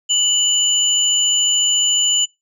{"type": "tone pair together", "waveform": "sine", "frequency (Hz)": [2960, 7034], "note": ["F#7", "A8"], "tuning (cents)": [0, -1], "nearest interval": "octave + minor third", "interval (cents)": 1499, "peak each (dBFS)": [-15, -16], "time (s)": [0.09, 2.26], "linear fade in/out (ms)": 20, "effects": ["noise-tail reverb RT60 0.2 s tail -24 dB re dry", "tanh soft clip ceiling -5 dBFS"]}